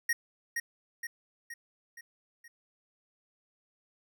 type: tone with echo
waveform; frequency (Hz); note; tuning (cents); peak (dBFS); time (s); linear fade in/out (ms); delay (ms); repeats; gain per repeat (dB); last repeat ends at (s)
square; 1874; A#6; +9; -26; 0.09-0.13; 5; 470; 5; -5; 2.48
effects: none